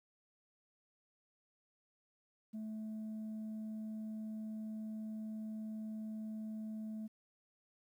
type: tone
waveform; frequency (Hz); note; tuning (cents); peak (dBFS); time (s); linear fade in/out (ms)
sine; 217.4; A3; -21; -38; 2.53-7.08; 20
effects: tanh soft clip ceiling -40 dBFS + 12-bit